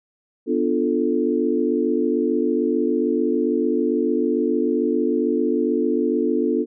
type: chord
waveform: sine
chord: B half-diminished seventh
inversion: none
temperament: equal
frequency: 246.9 / 293.7 / 349.2 / 440 Hz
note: B3 / D4 / F4 / A4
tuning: 0 / 0 / 0 / 0 cents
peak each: -23 dBFS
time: 0.46-6.66 s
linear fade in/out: 50 ms
effects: none